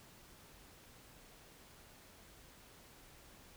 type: silence
effects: pink hiss -60 dBFS RMS until 3.56 s